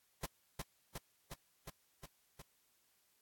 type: noise with echo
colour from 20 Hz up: pink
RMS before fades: -40 dBFS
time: 0.23-0.26 s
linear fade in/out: 5 ms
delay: 360 ms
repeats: 6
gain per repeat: -2 dB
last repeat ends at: 2.42 s
effects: white hiss -75 dBFS RMS until 3.21 s + AAC 64 kbps